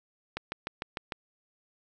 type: click train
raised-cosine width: 0.3 ms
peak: -17 dBFS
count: 6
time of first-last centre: 0.37-1.122 s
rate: 6.65 Hz
effects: none